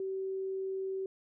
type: tone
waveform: sine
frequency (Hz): 383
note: G4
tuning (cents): -40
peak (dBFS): -33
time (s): 0-1.06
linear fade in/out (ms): 2
effects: none